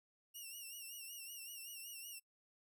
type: tone with vibrato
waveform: 5% pulse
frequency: 2794 Hz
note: F7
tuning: in tune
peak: -40 dBFS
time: 0.34-2.2 s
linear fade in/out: 20 ms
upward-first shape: sine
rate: 5.3 Hz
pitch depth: 76 cents each way
effects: noise-tail reverb RT60 0.1 s tail -25 dB re dry